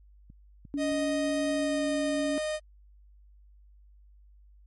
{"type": "clicks", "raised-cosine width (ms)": 5, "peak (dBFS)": [-38, -35, -37], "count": 3, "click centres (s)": [0.301, 0.652, 0.919]}
{"type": "tone", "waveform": "sine", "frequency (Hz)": 284.6, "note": "C#4", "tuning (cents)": 46, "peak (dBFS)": -28, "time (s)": [0.74, 2.38], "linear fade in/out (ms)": 0}
{"type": "tone with pitch glide", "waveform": "45% pulse", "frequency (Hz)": [622.3, 615.5], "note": ["D#5", "D#5"], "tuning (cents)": [0, -19], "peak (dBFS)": -29, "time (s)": [0.77, 2.6], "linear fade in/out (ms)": 50, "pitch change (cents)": -19, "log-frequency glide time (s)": [1.52, 1.86]}
{"effects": ["added 50 Hz sine -53 dBFS peak until 4.66 s", "MP3 48 kbps"]}